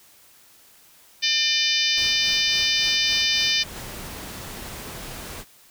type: harmonic tone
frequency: 600 Hz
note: D5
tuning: 37 cents sharp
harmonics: 3 / 4 / 5 / 6 / 7 / 8 / 9 / 10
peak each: -31 / -26 / -26 / -25 / -30 / -25 / -29 / -31 dBFS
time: 1.22-3.64 s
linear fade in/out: 20 ms
type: noise with tremolo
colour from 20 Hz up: pink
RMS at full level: -38 dBFS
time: 1.97-3.84 s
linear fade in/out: 5 ms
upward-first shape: sine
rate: 3.6 Hz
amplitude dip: 60%
type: noise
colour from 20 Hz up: pink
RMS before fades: -36 dBFS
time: 3.72-5.45 s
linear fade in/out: 50 ms
effects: white hiss -53 dBFS RMS until 5.7 s